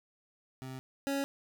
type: tone pair in turn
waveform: 25% pulse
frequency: 130.81 / 277.2 Hz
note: C3 / C#4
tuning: 0 / 0 cents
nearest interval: octave + minor second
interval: 1300 cents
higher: second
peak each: -37 / -27 dBFS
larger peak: second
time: 0.62-0.79 / 1.07-1.24 s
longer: neither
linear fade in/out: 0 ms
effects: none